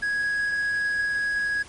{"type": "tone", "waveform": "triangle", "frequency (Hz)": 1661.2, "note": "G#6", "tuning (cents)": 0, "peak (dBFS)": -21, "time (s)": [0.02, 1.63], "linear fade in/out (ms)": 10, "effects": ["pink hiss -46 dBFS RMS until 1.68 s", "MP3 48 kbps"]}